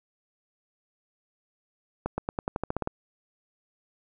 accelerating click train, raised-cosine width 1 ms, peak -14 dBFS, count 11, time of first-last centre 2.06-2.874 s, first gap 120 ms, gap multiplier 0.91, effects none

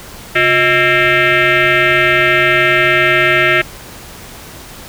sine tone with frequency modulation, 136.2 Hz, C#3, 30 cents flat, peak -8 dBFS, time 0.35-3.62 s, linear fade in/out 10 ms, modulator 493 Hz, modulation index 5.1, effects pink hiss -33 dBFS RMS until 4.88 s

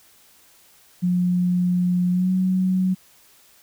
sine tone with pitch glide, 178.9 to 185.96 Hz, F3 to F#3, +42 to +9 cents, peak -17 dBFS, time 1.02-2.95 s, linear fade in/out 20 ms, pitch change +67 cents, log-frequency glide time 2.11-2.31 s, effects white hiss -54 dBFS RMS until 3.62 s

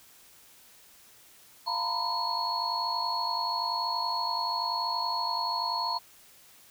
sine tone cluster, 696 / 908 / 957 / 1009 / 4336 Hz, F5 / A#5 / A#5 / B5 / C#8, -6 / -46 / +45 / +37 / -39 cents, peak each -39 / -34 / -35 / -33 / -32 dBFS, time 1.66-5.99 s, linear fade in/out 20 ms, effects white hiss -56 dBFS RMS until 6.7 s

